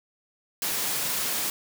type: high-pass noise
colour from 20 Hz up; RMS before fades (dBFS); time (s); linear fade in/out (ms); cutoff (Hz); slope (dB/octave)
white; -28; 0.62-1.5; 2; 110; 96
effects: none